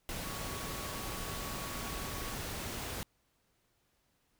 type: tone in noise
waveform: sine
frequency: 1120 Hz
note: C#6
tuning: 18 cents sharp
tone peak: -48 dBFS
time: 0.24-2.34 s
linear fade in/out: 0 ms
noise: pink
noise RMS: -40 dBFS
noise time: 0.09-3.03 s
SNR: -11 dB
effects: pink hiss -75 dBFS RMS until 4.39 s